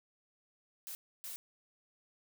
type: noise bursts at uneven times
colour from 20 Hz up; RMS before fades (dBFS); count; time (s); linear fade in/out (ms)
blue; -44; 2; 0.87-0.95 / 1.24-1.36; 0
effects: none